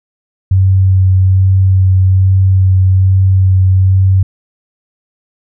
sine tone with vibrato, 94.5 Hz, F#2, 37 cents sharp, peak -5 dBFS, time 0.51-4.23 s, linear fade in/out 5 ms, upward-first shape sine, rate 1.2 Hz, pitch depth 13 cents each way, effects none

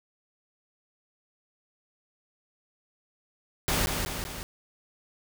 pink noise with echo, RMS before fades -26 dBFS, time 3.68-3.86 s, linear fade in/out 0 ms, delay 190 ms, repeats 3, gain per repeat -4 dB, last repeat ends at 4.43 s, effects none

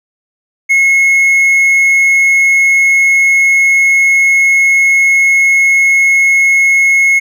triangle tone, 2173 Hz, C#7, 35 cents flat, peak -4 dBFS, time 0.69-7.2 s, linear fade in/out 20 ms, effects none

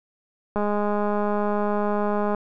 click train, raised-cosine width 1 ms, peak -12 dBFS, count 371, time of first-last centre 0.56-2.347 s, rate 207 Hz, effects none

